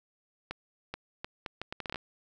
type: accelerating click train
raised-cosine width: 0.3 ms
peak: -20 dBFS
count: 12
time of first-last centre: 0.51-1.958 s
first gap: 430 ms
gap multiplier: 0.71
effects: none